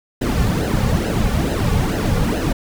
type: noise with flanger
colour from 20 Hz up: brown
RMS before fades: -18 dBFS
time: 0.21-2.53 s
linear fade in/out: 10 ms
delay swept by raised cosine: 0.86 to 3.16 ms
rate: 2.3 Hz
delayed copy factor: -0.8
effects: none